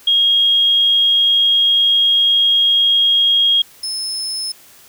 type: tone pair in turn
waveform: sine / 35% pulse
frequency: 3266 / 5217 Hz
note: G#7 / E8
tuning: -30 / -19 cents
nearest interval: minor sixth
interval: 811 cents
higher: second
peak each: -10 / -18 dBFS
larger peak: first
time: 0.07-3.62 / 3.83-4.52 s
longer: first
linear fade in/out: 5 ms
effects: white hiss -45 dBFS RMS until 4.88 s